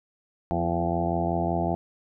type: harmonic tone with a mistuned harmonic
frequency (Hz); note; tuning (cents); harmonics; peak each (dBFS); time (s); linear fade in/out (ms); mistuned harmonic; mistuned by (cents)
85.3; F2; -40; 1 / 2 / 3 / 4 / 5 / 6 / 7 / 8 / 9 / 10; -32 / -29 / -35 / -31 / -39 / -38 / -38 / -29 / -32 / -37; 0.51-1.75; 0; 3; -34
effects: none